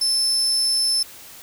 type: tone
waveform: 35% pulse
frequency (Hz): 5274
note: E8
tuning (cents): 0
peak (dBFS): -15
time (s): 0.01-1.03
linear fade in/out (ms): 5
effects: white hiss -42 dBFS RMS until 1.42 s